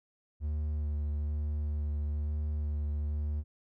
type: tone with vibrato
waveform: triangle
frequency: 74.4 Hz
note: D2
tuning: 23 cents sharp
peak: -28 dBFS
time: 0.4-3.44 s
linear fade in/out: 50 ms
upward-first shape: sine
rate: 1.1 Hz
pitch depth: 15 cents each way
effects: none